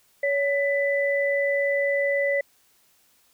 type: tone pair together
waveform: sine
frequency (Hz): 563 / 1993.6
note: C#5 / B6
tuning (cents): +27 / +16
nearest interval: octave + minor seventh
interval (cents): 2189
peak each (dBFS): -22 / -25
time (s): 0.23-2.41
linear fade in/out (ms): 5
effects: white hiss -62 dBFS RMS until 3.33 s